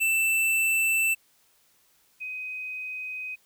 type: tone pair in turn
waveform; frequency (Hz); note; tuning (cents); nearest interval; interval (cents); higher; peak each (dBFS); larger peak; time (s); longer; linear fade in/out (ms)
square / sine; 2661 / 2512; E7 / D#7; +16 / +16; minor second; 100; first; -22 / -32; first; 0-1.15 / 2.2-3.36; second; 20
effects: white hiss -64 dBFS RMS until 3.45 s